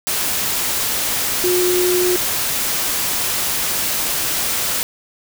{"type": "tone in noise", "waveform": "sine", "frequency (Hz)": 360, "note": "F#4", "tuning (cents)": -47, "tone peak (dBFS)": -15, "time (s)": [1.44, 2.16], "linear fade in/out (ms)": 0, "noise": "white", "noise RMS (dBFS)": -20, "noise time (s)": [0.07, 4.83], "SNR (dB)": 2, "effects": []}